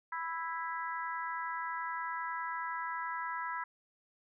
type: harmonic tone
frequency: 329.6 Hz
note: E4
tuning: in tune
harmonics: 3 / 4 / 5 / 6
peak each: -38 / -41 / -42 / -45 dBFS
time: 0.12-3.64 s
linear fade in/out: 5 ms
effects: none